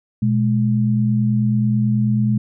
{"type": "tone pair together", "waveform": "sine", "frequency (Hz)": [121.58, 210.8], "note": ["B2", "G#3"], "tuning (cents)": [-27, 26], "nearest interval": "minor seventh", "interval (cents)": 953, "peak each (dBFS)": [-17, -17], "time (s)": [0.22, 2.38], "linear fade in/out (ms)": 5, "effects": []}